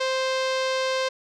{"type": "tone with low-pass filter", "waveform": "sawtooth", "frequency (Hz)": 523.3, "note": "C5", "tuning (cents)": 0, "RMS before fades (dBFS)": -25, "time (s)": [0, 1.09], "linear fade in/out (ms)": 10, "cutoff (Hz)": 4800, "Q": 1.6, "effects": []}